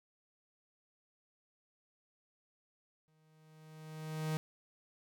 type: tone with exponential growth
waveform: 45% pulse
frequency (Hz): 156.4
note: D#3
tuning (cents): +9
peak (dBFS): -32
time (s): 3.08-4.37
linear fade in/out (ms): 0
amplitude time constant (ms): 280
effects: none